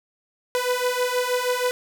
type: beating tone pair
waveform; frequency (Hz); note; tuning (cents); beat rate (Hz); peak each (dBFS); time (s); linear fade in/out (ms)
sawtooth; 493.9 / 500.2; B4 / B4; 0 / +22; 6.3; -21 / -20; 0.55-1.71; 0
effects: none